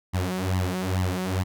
sawtooth tone with flanger, 92.5 Hz, F#2, in tune, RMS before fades -26 dBFS, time 0.13-1.44 s, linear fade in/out 20 ms, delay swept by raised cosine 0.98 to 5.48 ms, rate 2.3 Hz, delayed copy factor +0.9, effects none

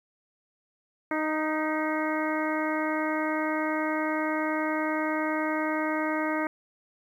harmonic tone with a mistuned harmonic, 310 Hz, D#4, 6 cents flat, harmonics 1 / 2 / 3 / 4 / 5 / 6 / 7, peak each -29 / -32 / -34 / -35 / -36 / -37 / -37 dBFS, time 1.11-6.47 s, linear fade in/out 2 ms, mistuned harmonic 6, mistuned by +38 cents, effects 10-bit

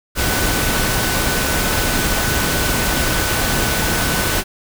sine tone in noise, 1500 Hz, F#6, 23 cents sharp, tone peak -26 dBFS, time 0.15-4.44 s, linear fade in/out 50 ms, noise pink, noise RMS -18 dBFS, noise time 0.15-4.44 s, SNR -11 dB, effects none

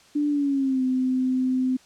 sine tone with pitch glide, 293.7 to 257.2 Hz, D4 to C4, 0 to -30 cents, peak -20 dBFS, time 0.15-1.77 s, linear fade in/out 10 ms, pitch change -230 cents, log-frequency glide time 0.29-0.83 s, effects white hiss -54 dBFS RMS until 1.85 s + low-pass 7000 Hz 12 dB/octave

